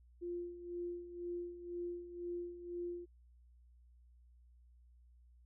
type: tone with tremolo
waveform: sine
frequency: 349.2 Hz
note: F4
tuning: in tune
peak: -38 dBFS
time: 0.21-3.06 s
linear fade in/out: 20 ms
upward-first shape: sine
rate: 2 Hz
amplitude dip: 70%
effects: added 60 Hz sine -61 dBFS peak until 5.45 s